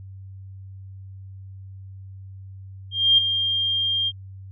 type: tone with ADSR envelope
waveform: sine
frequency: 3203 Hz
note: G7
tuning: 37 cents sharp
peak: -11 dBFS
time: 2.91-4.12 s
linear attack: 270 ms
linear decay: 8 ms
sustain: -9 dB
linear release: 43 ms
effects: added 96 Hz sine -37 dBFS peak until 4.51 s